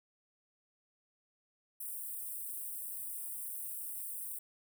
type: high-pass noise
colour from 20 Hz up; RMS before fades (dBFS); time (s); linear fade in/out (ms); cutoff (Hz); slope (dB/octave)
white; -42; 1.8-4.39; 5; 8300; 96
effects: none